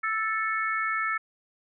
harmonic tone, 440 Hz, A4, in tune, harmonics 3 / 4 / 5, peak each -28 / -30 / -32 dBFS, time 0.03-1.18 s, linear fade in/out 10 ms, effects none

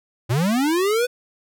square linear sweep, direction up, 106.6 to 504 Hz, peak -18 dBFS, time 0.29-1.07 s, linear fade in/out 20 ms, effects none

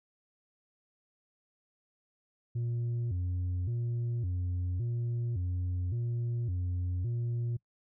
sine tone with vibrato, 103.2 Hz, G#2, 10 cents flat, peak -27 dBFS, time 2.55-7.57 s, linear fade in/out 10 ms, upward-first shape square, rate 0.89 Hz, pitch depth 240 cents each way, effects noise-tail reverb RT60 0.1 s tail -25 dB re dry + tanh soft clip ceiling -29 dBFS

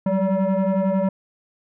sine tone with frequency modulation, 196 Hz, G3, in tune, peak -15 dBFS, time 0.06-1.09 s, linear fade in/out 5 ms, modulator 381 Hz, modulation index 1.3, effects tanh soft clip ceiling -16 dBFS

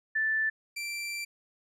sine / sawtooth tone pair in turn, 1760 / 2349 Hz, A6 / D7, 0 / 0 cents, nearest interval perfect fourth, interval 500 cents, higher second, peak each -25 / -30 dBFS, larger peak first, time 0.15-0.5 / 0.76-1.25 s, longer second, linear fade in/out 10 ms, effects low-pass 12000 Hz 12 dB/octave

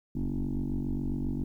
sine tone with frequency modulation, 139.3 Hz, C#3, 9 cents sharp, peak -27 dBFS, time 0.15-1.44 s, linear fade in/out 5 ms, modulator 47.4 Hz, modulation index 3.5, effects tanh soft clip ceiling -25 dBFS + 11-bit

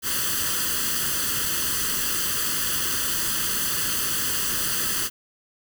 white noise with comb filter, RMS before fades -25 dBFS, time 0.02-5.1 s, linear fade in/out 50 ms, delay 0.65 ms, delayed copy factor +0.8, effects none

